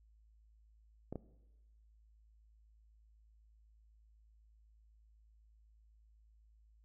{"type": "clicks", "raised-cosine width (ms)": 2, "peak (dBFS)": -28, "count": 2, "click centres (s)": [1.126, 1.157], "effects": ["noise-tail reverb RT60 1.0 s tail -17 dB re dry", "added 54 Hz sine -63 dBFS peak until 6.84 s"]}